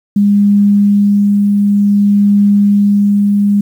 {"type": "tone with tremolo", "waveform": "sine", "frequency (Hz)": 203.2, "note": "G#3", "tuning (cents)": -38, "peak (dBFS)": -5, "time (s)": [0.16, 3.61], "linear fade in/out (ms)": 5, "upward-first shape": "triangle", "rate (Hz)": 0.55, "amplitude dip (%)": 25, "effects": ["7-bit"]}